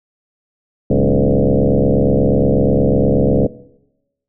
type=tone with frequency modulation; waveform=sine; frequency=149.3 Hz; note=D3; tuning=29 cents sharp; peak=-10 dBFS; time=0.9-3.47 s; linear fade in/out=5 ms; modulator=68.3 Hz; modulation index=6.2; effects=noise-tail reverb RT60 0.9 s tail -20 dB re dry